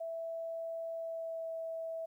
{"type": "tone with pitch glide", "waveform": "sine", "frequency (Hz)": [659.3, 654], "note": ["E5", "E5"], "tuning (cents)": [0, -14], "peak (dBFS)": -37, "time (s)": [0, 2.06], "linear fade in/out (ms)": 10, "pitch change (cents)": -14, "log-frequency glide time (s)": [0.93, 1.51], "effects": ["12-bit"]}